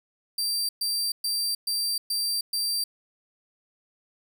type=tone bursts; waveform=sawtooth; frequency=4699 Hz; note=D8; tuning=in tune; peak=-22 dBFS; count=6; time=0.38-2.84 s; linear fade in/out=5 ms; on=310 ms; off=120 ms; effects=none